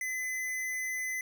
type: tone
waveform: square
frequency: 2024 Hz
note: B6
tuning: 42 cents sharp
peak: -33 dBFS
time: 0.01-1.21 s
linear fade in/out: 2 ms
effects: none